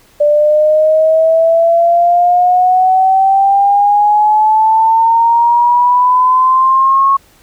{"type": "exponential sweep", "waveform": "sine", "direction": "up", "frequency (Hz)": [587.3, 1100], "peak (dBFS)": -6, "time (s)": [0.2, 7.17], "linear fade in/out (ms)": 10, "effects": ["pink hiss -47 dBFS RMS until 7.42 s"]}